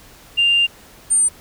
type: tone pair in turn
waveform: sine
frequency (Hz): 2794 / 8999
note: F7 / C#9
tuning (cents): 0 / +25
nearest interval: octave + minor sixth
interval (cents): 2025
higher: second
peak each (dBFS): -11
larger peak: neither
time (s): 0.37-0.67 / 1.1-1.29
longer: first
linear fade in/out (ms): 20
effects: tanh soft clip ceiling -7 dBFS + pink hiss -45 dBFS RMS until 1.4 s